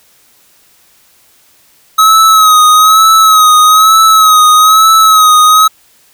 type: tone with vibrato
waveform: square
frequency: 1276 Hz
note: D#6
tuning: 43 cents sharp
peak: -3 dBFS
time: 1.98-5.68 s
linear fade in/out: 10 ms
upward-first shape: sine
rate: 1.1 Hz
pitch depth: 45 cents each way
effects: white hiss -47 dBFS RMS until 6.13 s